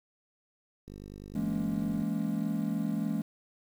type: click train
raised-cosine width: 3 ms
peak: -33 dBFS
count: 58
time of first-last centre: 0.88-2.02 s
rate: 50 Hz
type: chord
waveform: triangle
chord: A# half-diminished seventh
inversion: second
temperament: just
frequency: 167.82 / 209.8 / 233.1 / 279.7 Hz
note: E3 / G#3 / A#3 / C#4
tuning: +31 / +18 / 0 / +16 cents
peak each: -33 / -30 / -34 / -34 dBFS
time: 1.35-3.22 s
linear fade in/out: 5 ms
effects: 9-bit